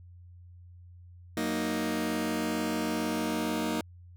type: chord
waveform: sawtooth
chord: D# minor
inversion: first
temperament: just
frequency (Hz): 186.68 / 233.3 / 311.1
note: F#3 / A#3 / D#4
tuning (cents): +16 / +2 / 0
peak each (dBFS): -33 / -28 / -28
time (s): 1.37-3.81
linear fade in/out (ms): 2
effects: added 88 Hz sine -48 dBFS peak until 4.16 s